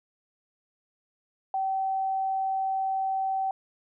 sine tone, 769 Hz, G5, 33 cents flat, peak -25 dBFS, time 1.54-3.51 s, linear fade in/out 2 ms, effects none

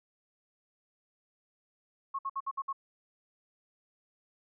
sine tone bursts, 1091 Hz, C#6, 28 cents flat, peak -31 dBFS, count 6, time 2.14-2.729 s, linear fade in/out 10 ms, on 49 ms, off 59 ms, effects none

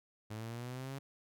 sawtooth linear sweep, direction up, 106 to 138.9 Hz, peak -37 dBFS, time 0.3-0.99 s, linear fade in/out 10 ms, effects none

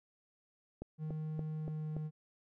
click train, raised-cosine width 2 ms, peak -29 dBFS, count 5, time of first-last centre 0.82-1.966 s, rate 3.49 Hz
triangle tone with pitch glide, 155.56 to 154.22 Hz, D#3 to D#3, 0 to -15 cents, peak -35 dBFS, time 0.98-2.11 s, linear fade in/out 50 ms, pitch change -15 cents, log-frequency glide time 1.55-1.92 s
effects none

